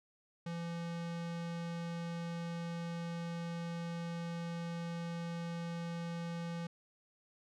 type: tone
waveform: square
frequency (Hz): 169.4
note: E3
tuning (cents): +48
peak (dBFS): -39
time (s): 0.46-6.67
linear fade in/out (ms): 5
effects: low-pass 6000 Hz 12 dB/octave